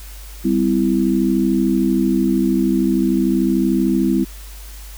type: chord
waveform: sine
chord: C major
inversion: second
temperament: equal with one note detuned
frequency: 196 / 256.4 / 329.6 Hz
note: G3 / C4 / E4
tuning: 0 / -35 / 0 cents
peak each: -18 dBFS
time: 0.44-4.25 s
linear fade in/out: 20 ms
effects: added 50 Hz sine -33 dBFS peak until 4.97 s + white hiss -41 dBFS RMS until 4.97 s